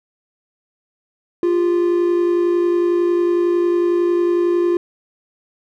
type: tone pair together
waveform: triangle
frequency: 348.3 / 399.3 Hz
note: F4 / G4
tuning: -5 / +32 cents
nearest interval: major second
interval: 237 cents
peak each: -12 / -22 dBFS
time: 1.43-4.77 s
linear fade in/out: 2 ms
effects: none